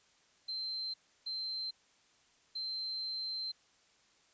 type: tone bursts at uneven times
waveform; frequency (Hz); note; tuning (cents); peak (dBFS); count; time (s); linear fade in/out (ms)
sine; 4118; C8; -28; -36; 3; 0.48-0.94 / 1.26-1.71 / 2.55-3.52; 10
effects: white hiss -68 dBFS RMS until 4.33 s + resampled to 16000 Hz